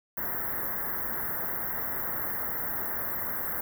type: band-stop noise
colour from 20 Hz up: white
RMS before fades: -32 dBFS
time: 0.17-3.61 s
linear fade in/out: 5 ms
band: 2000 to 12000 Hz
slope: 96 dB/octave
effects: none